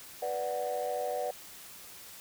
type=chord; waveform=sine; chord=B minor; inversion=none; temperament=equal; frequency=493.9 / 587.3 / 740 Hz; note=B4 / D5 / F#5; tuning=0 / 0 / 0 cents; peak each=-34 dBFS; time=0.22-1.31 s; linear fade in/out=5 ms; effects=tanh soft clip ceiling -25 dBFS + white hiss -49 dBFS RMS until 2.2 s